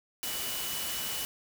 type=tone in noise; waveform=sine; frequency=2957 Hz; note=F#7; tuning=2 cents flat; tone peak=-40 dBFS; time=0.23-1.25 s; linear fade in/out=0 ms; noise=white; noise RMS=-35 dBFS; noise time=0.23-1.25 s; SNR=-8 dB; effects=none